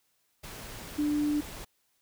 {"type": "tone in noise", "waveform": "sine", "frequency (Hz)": 296.1, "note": "D4", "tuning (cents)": 14, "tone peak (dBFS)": -25, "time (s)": [0.98, 1.41], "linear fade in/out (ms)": 10, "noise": "pink", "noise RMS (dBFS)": -43, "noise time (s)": [0.43, 1.65], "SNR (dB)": 15, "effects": ["white hiss -73 dBFS RMS until 2.01 s"]}